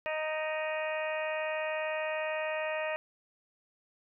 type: harmonic tone with a mistuned harmonic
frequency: 311.1 Hz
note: D#4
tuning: in tune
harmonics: 2 / 3 / 4 / 5 / 6 / 7 / 8 / 9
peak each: -33 / -41 / -44 / -48 / -39 / -49 / -40 / -47 dBFS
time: 0.06-2.96 s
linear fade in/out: 0 ms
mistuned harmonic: 7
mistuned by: +64 cents
effects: none